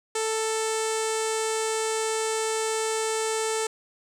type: tone with low-pass filter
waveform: sawtooth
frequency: 441.5 Hz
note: A4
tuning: 6 cents sharp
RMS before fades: -27 dBFS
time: 0.15-3.67 s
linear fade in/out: 5 ms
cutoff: 8200 Hz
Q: 4.3
effects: 9-bit